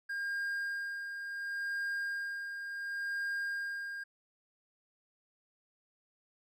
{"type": "tone with tremolo", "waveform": "triangle", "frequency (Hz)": 1611, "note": "G6", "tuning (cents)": 47, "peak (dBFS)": -31, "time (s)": [0.09, 4.04], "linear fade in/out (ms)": 10, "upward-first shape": "sine", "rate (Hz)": 0.7, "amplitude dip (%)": 50, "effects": []}